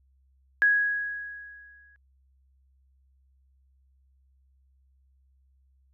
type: tone with exponential decay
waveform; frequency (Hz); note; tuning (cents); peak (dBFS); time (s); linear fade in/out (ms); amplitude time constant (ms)
sine; 1661.2; G#6; 0; -16; 0.62-1.96; 0; 290
effects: added 66 Hz sine -61 dBFS peak until 5.93 s